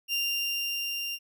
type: tone with level ramp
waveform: 30% pulse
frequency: 2787 Hz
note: F7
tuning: 4 cents flat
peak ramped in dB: -23 to -29 dBFS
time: 0.08-1.19 s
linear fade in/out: 50 ms
effects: none